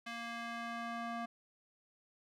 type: tone with band-pass filter sweep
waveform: square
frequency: 233.1 Hz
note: A#3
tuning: in tune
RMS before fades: -42 dBFS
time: 0.06-1.26 s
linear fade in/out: 10 ms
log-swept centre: 2200 to 970 Hz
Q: 1
effects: none